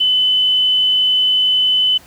sine tone, 3017 Hz, F#7, 33 cents sharp, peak -11 dBFS, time 0-1.98 s, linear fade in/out 10 ms, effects pink hiss -44 dBFS RMS until 2.06 s + high-pass 60 Hz 12 dB/octave

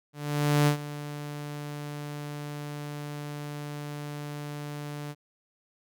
sawtooth tone with ADSR envelope, 146.83 Hz, D3, in tune, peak -15 dBFS, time 0.13-5.15 s, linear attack 540 ms, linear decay 99 ms, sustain -16 dB, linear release 45 ms, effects none

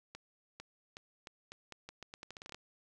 accelerating click train, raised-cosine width 0.2 ms, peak -29 dBFS, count 17, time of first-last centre 0.15-2.546 s, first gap 450 ms, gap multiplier 0.82, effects none

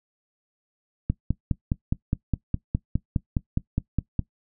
click train, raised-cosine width 5 ms, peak -10 dBFS, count 16, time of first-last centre 1.1-4.193 s, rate 4.85 Hz, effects noise-tail reverb RT60 0.1 s tail -19 dB re dry

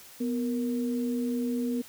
sine tone pair together, 246.7 / 466.2 Hz, B3 / A#4, -2 / 0 cents, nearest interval major seventh, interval 1102 cents, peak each -27 / -35 dBFS, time 0.2-1.82 s, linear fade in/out 10 ms, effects white hiss -50 dBFS RMS until 1.88 s

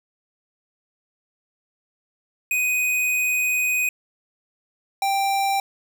square tone pair in turn, 2496 / 786.2 Hz, D#7 / G5, +5 / +5 cents, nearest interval octave + minor sixth, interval 2000 cents, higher first, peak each -20 dBFS, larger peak neither, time 2.51-3.89 / 5.02-5.6 s, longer first, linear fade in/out 2 ms, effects none

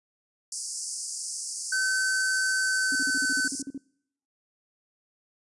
white band-pass noise, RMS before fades -35 dBFS, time 0.52-3.62 s, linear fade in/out 2 ms, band 4800 to 10000 Hz, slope 96 dB/octave
square tone with pitch glide, 1531 to 1520.4 Hz, G6 to F#6, -41 to +47 cents, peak -25 dBFS, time 1.72-3.48 s, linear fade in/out 5 ms, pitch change -12 cents, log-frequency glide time 2.63-3.34 s
sine tone bursts, 274.2 Hz, C#4, 19 cents flat, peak -32 dBFS, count 12, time 2.92-3.778 s, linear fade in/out 2 ms, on 33 ms, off 42 ms
effects noise-tail reverb RT60 0.7 s tail -24 dB re dry + resampled to 24000 Hz

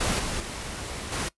pink noise with level steps, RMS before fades -26 / -30 / -35 / -29 dBFS, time 0-1.29 s, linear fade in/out 10 ms, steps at 0.19 / 0.4 / 1.12 s, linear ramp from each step 2 ms, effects noise-tail reverb RT60 0.1 s tail -20 dB re dry + resampled to 24000 Hz

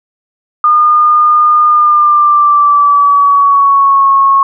sine tone with pitch glide, 1216 to 1095.9 Hz, D#6 to C#6, -40 to -20 cents, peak -4 dBFS, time 0.64-4.43 s, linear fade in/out 2 ms, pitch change -180 cents, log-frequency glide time 1.66-4.08 s, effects none

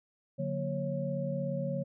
sine tone cluster, 145.1 / 181.9 / 233.8 / 549 Hz, D3 / F#3 / A#3 / C#5, -21 / -29 / +5 / -17 cents, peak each -35 / -37 / -40 / -35 dBFS, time 0.38-1.84 s, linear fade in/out 20 ms, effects none

